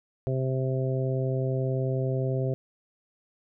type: harmonic tone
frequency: 131.2 Hz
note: C3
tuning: 5 cents sharp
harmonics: 1 / 2 / 3 / 4 / 5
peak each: -26 / -37 / -32 / -34 / -37 dBFS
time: 0.27-2.54 s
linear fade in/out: 0 ms
effects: none